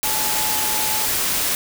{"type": "tone in noise", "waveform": "sine", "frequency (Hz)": 860, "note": "A5", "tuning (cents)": -40, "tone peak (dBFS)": -28, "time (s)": [0.04, 1.05], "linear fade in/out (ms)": 0, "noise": "white", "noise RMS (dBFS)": -21, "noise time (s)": [0.03, 1.55], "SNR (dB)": -10, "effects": []}